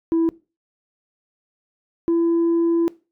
sine tone pair in turn, 329.6 / 335.9 Hz, E4 / E4, 0 / +33 cents, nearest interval unison, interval 33 cents, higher second, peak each -13 dBFS, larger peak neither, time 0.12-0.29 / 2.08-2.88 s, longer second, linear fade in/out 0 ms, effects noise-tail reverb RT60 0.3 s tail -22 dB re dry + tanh soft clip ceiling -14 dBFS

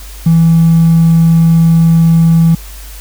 triangle tone with hard clipping, 164.81 Hz, E3, in tune, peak -4 dBFS, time 0.26-2.55 s, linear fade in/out 5 ms, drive 3 dB, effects added 50 Hz sine -27 dBFS peak until 3 s + white hiss -34 dBFS RMS until 3 s

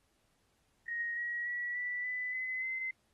sine tone with pitch steps, 1876 / 1905.5 / 1935.4 / 1965.9 / 1996.8 / 2028 / 2060 Hz, A#6 / A#6 / B6 / B6 / B6 / B6 / C7, +11 / +38 / -36 / -8 / +19 / +45 / -28 cents, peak -34 dBFS, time 0.88-2.91 s, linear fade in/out 5 ms, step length 290 ms, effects pink hiss -75 dBFS RMS until 3.13 s + AAC 32 kbps

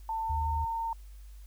sine tone with pitch glide, 894 to 911.7 Hz, A5 to A#5, +27 to -39 cents, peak -30 dBFS, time 0.09-0.93 s, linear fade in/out 2 ms, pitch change +34 cents, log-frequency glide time 0.21-0.53 s
sine tone, 76.7 Hz, D#2, 24 cents flat, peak -30 dBFS, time 0.29-0.65 s, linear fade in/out 10 ms
effects added 50 Hz sine -45 dBFS peak until 1.46 s + white hiss -64 dBFS RMS until 1.46 s

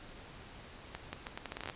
accelerating click train, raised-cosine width 0.3 ms, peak -23 dBFS, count 13, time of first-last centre 0.95-1.699 s, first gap 180 ms, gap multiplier 0.77, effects pink hiss -51 dBFS RMS until 1.75 s + resampled to 8000 Hz

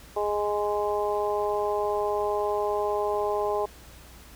harmonic tone, 207.4 Hz, G#3, 2 cents flat, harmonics 2 / 3 / 4 / 5, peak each -27 / -30 / -30 / -33 dBFS, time 0.16-3.66 s, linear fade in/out 10 ms, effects added 60 Hz sine -50 dBFS peak until 4.35 s + pink hiss -50 dBFS RMS until 4.35 s

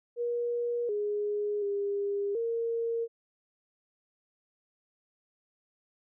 sine tone with pitch steps, 477.4 / 414.8 / 403.1 / 462 Hz, A#4 / G#4 / G4 / A#4, +41 / -2 / +48 / -16 cents, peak -28 dBFS, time 0.16-3.08 s, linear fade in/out 50 ms, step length 730 ms, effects none

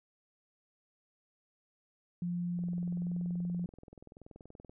sine tone, 175 Hz, F3, 4 cents sharp, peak -32 dBFS, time 2.22-3.66 s, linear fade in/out 2 ms
click train, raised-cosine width 2 ms, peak -38 dBFS, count 45, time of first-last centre 2.59-4.695 s, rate 20.9 Hz
effects none

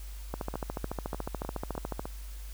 two click trains, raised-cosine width 1 ms, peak -19 / -22 dBFS, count 24 / 6, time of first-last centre 0.34-1.995 / 0.54-2.055 s, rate 13.9 / 3.3 Hz, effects added 50 Hz sine -39 dBFS peak until 2.53 s + white hiss -53 dBFS RMS until 2.53 s

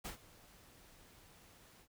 pink noise with ADSR envelope, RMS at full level -43 dBFS, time 0.04-1.88 s, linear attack 16 ms, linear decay 110 ms, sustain -19 dB, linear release 67 ms, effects none

